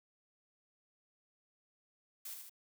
blue noise with echo, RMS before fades -45 dBFS, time 2.25-2.34 s, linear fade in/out 5 ms, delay 78 ms, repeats 2, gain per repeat -4 dB, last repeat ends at 2.496 s, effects none

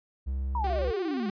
triangle tone, 66.5 Hz, C2, 29 cents sharp, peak -26 dBFS, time 0.26-0.92 s, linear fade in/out 20 ms
sine exponential sweep, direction down, 993 to 196 Hz, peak -28 dBFS, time 0.55-1.3 s, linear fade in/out 2 ms
sawtooth tone with vibrato, 375.4 Hz, F#4, 25 cents sharp, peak -31 dBFS, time 0.64-1.3 s, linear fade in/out 2 ms, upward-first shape square, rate 17 Hz, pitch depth 65 cents each way
effects resampled to 11025 Hz

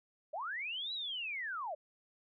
sine linear two-way sweep, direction up then down, 557 to 3979 to 557 Hz, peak -37 dBFS, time 0.33-1.75 s, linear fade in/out 10 ms, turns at 0.93 s, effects none

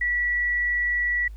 sine tone, 1946 Hz, B6, 26 cents flat, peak -21 dBFS, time 0.01-1.28 s, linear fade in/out 5 ms, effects added 52 Hz sine -36 dBFS peak until 1.36 s + pink hiss -62 dBFS RMS until 1.36 s

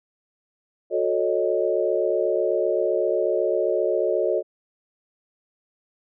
sine chord, D# half-diminished seventh, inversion first, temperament equal with one note detuned, 365.3 / 440 / 554.4 / 622.3 Hz, F#4 / A4 / C#5 / D#5, -22 / 0 / 0 / 0 cents, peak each -25 dBFS, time 0.9-4.43 s, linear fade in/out 50 ms, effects none

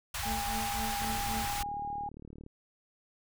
pink band-stop noise, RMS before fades -36 dBFS, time 0.14-1.63 s, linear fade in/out 5 ms, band 110 to 820 Hz, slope 24 dB/octave
sine tone with pitch glide, 810 to 816.1 Hz, G#5 to G#5, -43 to -31 cents, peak -34 dBFS, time 0.23-2.09 s, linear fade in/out 5 ms, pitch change +12 cents, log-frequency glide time 1.45-1.54 s
40% pulse tone with tremolo, 221.1 Hz, A3, 9 cents sharp, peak -35 dBFS, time 0.25-1.46 s, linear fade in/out 10 ms, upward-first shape triangle, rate 3.8 Hz, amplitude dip 95%
click train, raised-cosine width 3 ms, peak -35 dBFS, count 55, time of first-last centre 1.02-2.464 s, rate 37.4 Hz
effects none

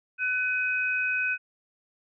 sine tone pair together, 1500 / 2523 Hz, F#6 / D#7, +23 / +23 cents, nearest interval major sixth, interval 900 cents, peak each -27 dBFS, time 0.18-1.38 s, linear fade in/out 50 ms, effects none

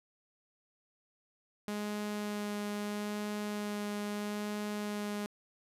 sawtooth tone with vibrato, 207.7 Hz, G#3, in tune, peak -31 dBFS, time 1.68-5.26 s, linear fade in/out 0 ms, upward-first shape sine, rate 0.77 Hz, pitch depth 9 cents each way, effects resampled to 32000 Hz

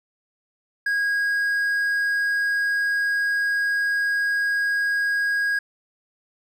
triangle tone, 1641 Hz, G#6, 21 cents flat, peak -18 dBFS, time 0.86-5.59 s, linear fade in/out 5 ms, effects none

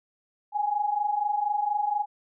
sine tone pair together, 811 / 835.2 Hz, G#5 / G#5, -41 / +10 cents, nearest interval minor second, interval 51 cents, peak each -29 / -25 dBFS, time 0.52-2.06 s, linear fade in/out 50 ms, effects none

